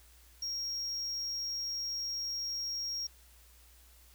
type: tone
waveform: triangle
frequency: 5588 Hz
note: F8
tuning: in tune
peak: -33 dBFS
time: 0.42-3.07 s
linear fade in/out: 5 ms
effects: added 60 Hz sine -59 dBFS peak until 4.14 s + white hiss -62 dBFS RMS until 4.14 s